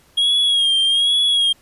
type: tone with vibrato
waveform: triangle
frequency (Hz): 3275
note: G#7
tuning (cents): -25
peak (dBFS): -12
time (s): 0.17-1.53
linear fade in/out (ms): 10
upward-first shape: sine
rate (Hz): 1.2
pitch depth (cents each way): 56
effects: pink hiss -54 dBFS RMS until 1.61 s + resampled to 32000 Hz